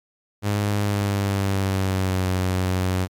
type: tone with pitch glide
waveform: sawtooth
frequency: 102.7 to 92.56 Hz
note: G#2 to F#2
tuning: -19 to +1 cents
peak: -16 dBFS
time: 0.42-3.08 s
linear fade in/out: 50 ms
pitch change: -180 cents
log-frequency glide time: 0.78-2.3 s
effects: MP3 96 kbps